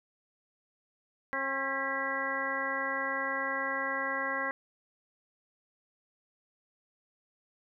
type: harmonic tone with a mistuned harmonic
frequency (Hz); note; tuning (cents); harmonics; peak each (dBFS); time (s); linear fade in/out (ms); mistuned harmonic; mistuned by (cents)
270; C#4; -45; 1 / 2 / 3 / 4 / 5 / 6 / 7; -43 / -38 / -42 / -36 / -43 / -36 / -35; 1.33-4.51; 0; 7; +58
effects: none